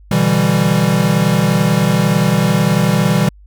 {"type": "chord", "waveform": "square", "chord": "E minor seventh", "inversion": "second", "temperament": "equal", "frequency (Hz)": [123.47, 146.83, 164.81, 196], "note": ["B2", "D3", "E3", "G3"], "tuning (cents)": [0, 0, 0, 0], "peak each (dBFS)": [-19, -20, -16, -16], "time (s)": [0.11, 3.29], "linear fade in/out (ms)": 5, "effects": ["added 50 Hz sine -39 dBFS peak until 3.46 s"]}